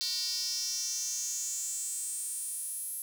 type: tone with high-pass filter sweep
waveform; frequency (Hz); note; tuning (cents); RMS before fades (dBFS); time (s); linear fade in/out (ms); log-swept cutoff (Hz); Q
square; 208.9; G#3; +10; -35; 0.01-3.02; 0; 4500 to 11000; 6.2
effects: none